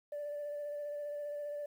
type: tone with vibrato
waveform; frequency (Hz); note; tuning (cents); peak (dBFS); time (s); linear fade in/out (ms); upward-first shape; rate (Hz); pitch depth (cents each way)
sine; 585; D5; -7; -36; 0.12-1.66; 5; sine; 15; 16
effects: tanh soft clip ceiling -35 dBFS + 11-bit